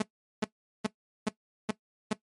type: tone bursts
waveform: sawtooth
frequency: 215.4 Hz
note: A3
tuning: 37 cents flat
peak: -21 dBFS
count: 6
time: 0-2.132 s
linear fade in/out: 5 ms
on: 22 ms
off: 400 ms
effects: noise-tail reverb RT60 0.1 s tail -18 dB re dry + MP3 48 kbps